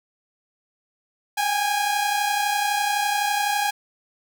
sawtooth tone pair together, 795.1 / 827 Hz, G5 / G#5, +24 / -8 cents, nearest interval minor second, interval 68 cents, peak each -23 / -18 dBFS, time 1.37-3.71 s, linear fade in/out 10 ms, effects 9-bit

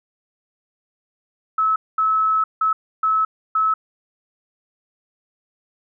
sine tone bursts at uneven times, 1297 Hz, E6, 28 cents flat, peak -15 dBFS, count 5, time 1.58-1.76 / 1.98-2.44 / 2.61-2.73 / 3.03-3.25 / 3.55-3.74 s, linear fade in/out 5 ms, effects none

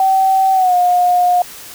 sine tone with pitch glide, 767 to 715.6 Hz, G5 to F5, -38 to +42 cents, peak -9 dBFS, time 0-1.42 s, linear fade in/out 2 ms, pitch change -120 cents, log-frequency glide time 0.53-0.75 s, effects white hiss -34 dBFS RMS until 1.74 s

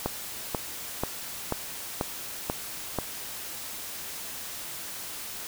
click train, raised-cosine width 1 ms, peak -12 dBFS, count 7, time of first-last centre 0.06-2.987 s, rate 2.05 Hz, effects white hiss -38 dBFS RMS until 5.47 s

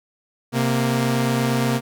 sawtooth tone pair together, 130.81 / 233.1 Hz, C3 / A#3, 0 / 0 cents, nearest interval minor seventh, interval 1000 cents, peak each -17 dBFS, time 0.52-1.81 s, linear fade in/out 50 ms, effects none

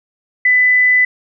sine tone, 1999 Hz, B6, 20 cents sharp, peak -8 dBFS, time 0.45-1.05 s, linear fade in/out 5 ms, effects none

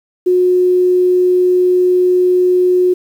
sine tone, 362.8 Hz, F#4, 34 cents flat, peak -8 dBFS, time 0.26-2.94 s, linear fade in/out 10 ms, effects 7-bit

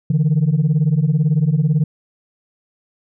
sine beating tone pair, 144.2 / 162.2 Hz, D3 / E3, -31 / -28 cents, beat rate 18 Hz, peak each -14 dBFS, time 0.1-1.84 s, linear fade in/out 5 ms, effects tanh soft clip ceiling -9 dBFS

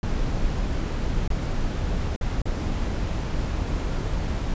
brown noise with dropouts, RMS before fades -25 dBFS, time 0.03-4.54 s, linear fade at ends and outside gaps 2 ms, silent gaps 1.278-1.302 / 2.162-2.211 / 2.418-2.455 s, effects resampled to 16000 Hz

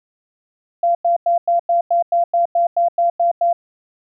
sine tone bursts, 688 Hz, F5, 26 cents flat, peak -12 dBFS, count 13, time 0.83-3.53 s, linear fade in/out 5 ms, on 120 ms, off 95 ms, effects none

